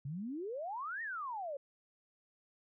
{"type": "exponential two-way sweep", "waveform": "sine", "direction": "up then down", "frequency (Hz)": [130.81, 1892, 536], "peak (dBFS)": -38, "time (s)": [0.05, 1.57], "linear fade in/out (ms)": 5, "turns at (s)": 1.02, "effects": []}